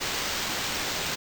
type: noise with sample-and-hold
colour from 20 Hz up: white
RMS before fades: -30 dBFS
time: 0-1.16 s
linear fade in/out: 20 ms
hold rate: 11025 Hz
effects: none